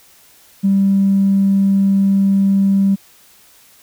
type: tone with tanh clipping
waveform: triangle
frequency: 196 Hz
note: G3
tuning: in tune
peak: -10 dBFS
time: 0.63-2.96 s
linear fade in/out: 20 ms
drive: 4 dB
effects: white hiss -48 dBFS RMS until 3.82 s